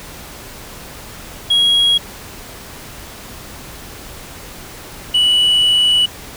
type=tone pair in turn; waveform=sine; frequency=3300 / 2951 Hz; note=G#7 / F#7; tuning=-12 / -5 cents; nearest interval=major second; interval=193 cents; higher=first; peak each=-7 dBFS; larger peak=neither; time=1.5-1.98 / 5.14-6.06 s; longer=second; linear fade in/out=10 ms; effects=tanh soft clip ceiling -9 dBFS + pink hiss -34 dBFS RMS until 6.36 s